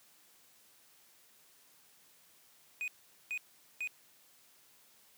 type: tone bursts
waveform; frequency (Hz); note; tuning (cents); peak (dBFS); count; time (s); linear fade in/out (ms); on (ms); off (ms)
triangle; 2489; D#7; 0; -33; 3; 2.81-3.874; 0; 68; 430
effects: white hiss -64 dBFS RMS until 5.17 s + high-pass 100 Hz 12 dB/octave